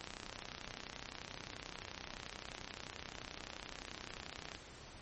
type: click train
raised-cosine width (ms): 0.2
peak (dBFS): -26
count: 144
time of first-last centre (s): 0.01-4.55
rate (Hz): 31.5
effects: pink hiss -54 dBFS RMS until 5.01 s + MP3 32 kbps